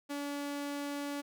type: tone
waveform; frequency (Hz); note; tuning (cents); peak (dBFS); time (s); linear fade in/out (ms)
sawtooth; 286.1; D4; -45; -32; 0.09-1.22; 20
effects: none